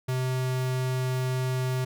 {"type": "tone", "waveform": "square", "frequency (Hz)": 128.7, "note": "C3", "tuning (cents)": -28, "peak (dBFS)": -26, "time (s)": [0.08, 1.85], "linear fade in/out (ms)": 10, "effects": []}